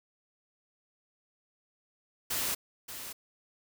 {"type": "noise with echo", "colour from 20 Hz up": "white", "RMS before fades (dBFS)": -32, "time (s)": [2.3, 2.55], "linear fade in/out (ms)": 10, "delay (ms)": 580, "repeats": 1, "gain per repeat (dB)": -10, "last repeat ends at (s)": 3.13, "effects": []}